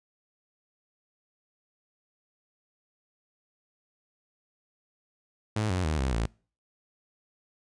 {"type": "tone with pitch steps", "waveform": "sawtooth", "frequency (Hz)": [107.5, 91.45, 77.79, 66.17, 56.29], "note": ["A2", "F#2", "D#2", "C2", "A1"], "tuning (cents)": [-40, -20, 0, 20, 40], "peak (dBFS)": -22, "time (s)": [5.56, 6.26], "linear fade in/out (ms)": 5, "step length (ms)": 140, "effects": ["noise-tail reverb RT60 0.4 s tail -25 dB re dry", "resampled to 22050 Hz"]}